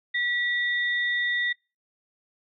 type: tone pair together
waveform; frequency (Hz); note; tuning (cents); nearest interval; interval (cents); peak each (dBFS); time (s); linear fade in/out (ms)
sine; 1941 / 3641; B6 / A#7; -31 / -41; major seventh; 1090; -24 / -32; 0.14-1.53; 10
effects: noise-tail reverb RT60 0.3 s tail -26 dB re dry